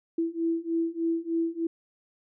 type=beating tone pair; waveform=sine; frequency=329.6 / 332.9 Hz; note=E4 / E4; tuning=0 / +17 cents; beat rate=3.3 Hz; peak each=-29 / -28 dBFS; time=0.18-1.67 s; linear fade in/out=5 ms; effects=none